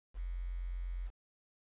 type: tone with quantisation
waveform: sine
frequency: 44.14 Hz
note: F1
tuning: 19 cents sharp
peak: -36 dBFS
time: 0.14-1.11 s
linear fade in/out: 50 ms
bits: 10
effects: resampled to 8000 Hz